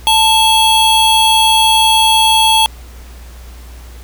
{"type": "tone pair together", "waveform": "square", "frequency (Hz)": [880, 3322], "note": ["A5", "G#7"], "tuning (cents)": [0, 0], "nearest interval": "octave + major seventh", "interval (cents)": 2300, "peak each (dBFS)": -11, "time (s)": [0.07, 2.66], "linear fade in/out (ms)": 0, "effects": ["added 60 Hz sine -31 dBFS peak until 4.03 s", "pink hiss -41 dBFS RMS until 4.03 s"]}